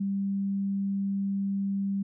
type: tone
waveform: sine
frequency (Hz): 197.2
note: G3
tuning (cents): +11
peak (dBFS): -26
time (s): 0-2.03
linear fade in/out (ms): 10
effects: none